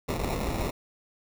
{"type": "noise with sample-and-hold", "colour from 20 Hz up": "pink", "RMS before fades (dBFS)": -30, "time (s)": [0.08, 0.71], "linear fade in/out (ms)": 10, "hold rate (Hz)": 1575, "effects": []}